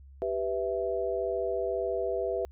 sine chord, E minor, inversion first, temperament equal, 392 / 493.9 / 659.3 Hz, G4 / B4 / E5, 0 / 0 / 0 cents, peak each -32 dBFS, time 0.22-2.45 s, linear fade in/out 0 ms, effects added 68 Hz sine -48 dBFS peak until 2.51 s

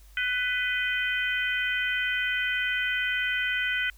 harmonic tone with a mistuned harmonic, 497.9 Hz, B4, 14 cents sharp, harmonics 3 / 4 / 5 / 6, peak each -28 / -30 / -32 / -34 dBFS, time 0.17-3.9 s, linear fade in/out 2 ms, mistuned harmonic 6, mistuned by +58 cents, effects added 50 Hz sine -49 dBFS peak until 3.97 s + white hiss -60 dBFS RMS until 3.97 s

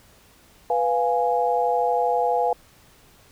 sine chord, F diminished, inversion second, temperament equal, 493.9 / 698.5 / 830.6 Hz, Cb5 / F5 / Ab5, 0 / 0 / 0 cents, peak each -23 dBFS, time 0.7-2.53 s, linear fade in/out 2 ms, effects pink hiss -54 dBFS RMS until 3.31 s

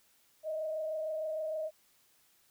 sine tone with frequency modulation, 627 Hz, D#5, 13 cents sharp, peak -33 dBFS, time 0.43-1.71 s, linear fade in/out 50 ms, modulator 26.5 Hz, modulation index 0.59, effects white hiss -68 dBFS RMS until 2.5 s

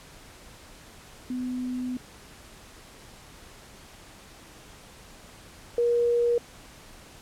sine tone pair in turn, 251.3 / 475.7 Hz, B3 / A#4, +30 / +35 cents, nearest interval major seventh, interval 1105 cents, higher second, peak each -28 / -20 dBFS, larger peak second, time 1.3-1.97 / 5.78-6.38 s, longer first, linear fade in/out 2 ms, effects pink hiss -49 dBFS RMS until 7.21 s + low-pass 11000 Hz 12 dB/octave

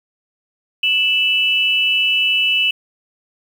sine tone pair together, 2637 / 2960 Hz, E7 / F#7, 0 / 0 cents, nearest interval major second, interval 200 cents, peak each -16 dBFS, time 0.83-2.71 s, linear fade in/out 5 ms, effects 7-bit

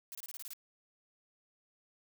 blue noise bursts, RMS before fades -45 dBFS, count 8, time 0.12-0.534 s, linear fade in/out 0 ms, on 29 ms, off 26 ms, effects none

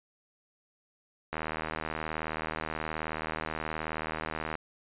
click train, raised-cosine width 0.5 ms, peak -18 dBFS, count 255, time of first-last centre 1.33-4.553 s, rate 78.8 Hz, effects resampled to 8000 Hz

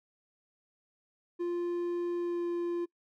triangle tone with pitch glide, 348.4 to 346 Hz, F4 to F4, -4 to -16 cents, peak -28 dBFS, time 1.39-2.86 s, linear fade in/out 20 ms, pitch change -12 cents, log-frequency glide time 2.17-2.46 s, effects noise-tail reverb RT60 0.1 s tail -23 dB re dry

